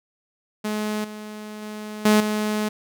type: tone with level steps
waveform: sawtooth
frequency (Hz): 212.5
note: G#3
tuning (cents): +40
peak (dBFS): -20 / -30 / -28 / -10 / -18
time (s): 0.64-2.69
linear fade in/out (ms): 10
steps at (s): 1.04 / 1.62 / 2.05 / 2.2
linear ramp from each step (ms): 5
effects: none